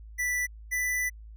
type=tone pair in turn; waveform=square; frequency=1974 / 1986.6 Hz; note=B6 / B6; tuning=-1 / +10 cents; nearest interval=unison; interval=11 cents; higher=second; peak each=-27 dBFS; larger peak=neither; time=0.18-0.47 / 0.71-1.1 s; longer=second; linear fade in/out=20 ms; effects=added 54 Hz sine -43 dBFS peak until 1.36 s